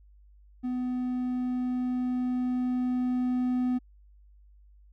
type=tone with level ramp; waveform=triangle; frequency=250.6 Hz; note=B3; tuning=25 cents sharp; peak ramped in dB=-26 to -22 dBFS; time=0.63-3.79 s; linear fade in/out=20 ms; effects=added 50 Hz sine -53 dBFS peak until 4.92 s